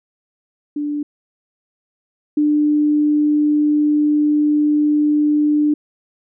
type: tone pair in turn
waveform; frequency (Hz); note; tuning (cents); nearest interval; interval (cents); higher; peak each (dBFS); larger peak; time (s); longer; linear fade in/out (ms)
sine; 293.7 / 298.1; D4 / D4; 0 / +26; unison; 26; second; -19 / -12; second; 0.76-1.03 / 2.37-5.74; second; 5
effects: none